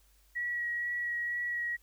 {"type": "tone with vibrato", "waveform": "sine", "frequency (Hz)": 1918, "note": "A#6", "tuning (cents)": 49, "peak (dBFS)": -31, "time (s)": [0.35, 1.77], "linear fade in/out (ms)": 20, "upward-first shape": "sine", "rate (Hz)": 2.1, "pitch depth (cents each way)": 13, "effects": ["added 50 Hz sine -63 dBFS peak until 1.82 s", "white hiss -68 dBFS RMS until 1.82 s"]}